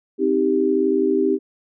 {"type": "chord", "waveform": "sine", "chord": "C minor", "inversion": "none", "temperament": "just", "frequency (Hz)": [261.6, 314, 392.4], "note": ["C4", "Eb4", "G4"], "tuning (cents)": [0, 16, 2], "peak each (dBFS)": [-22, -21, -18], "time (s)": [0.18, 1.39], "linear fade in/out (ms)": 50, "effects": []}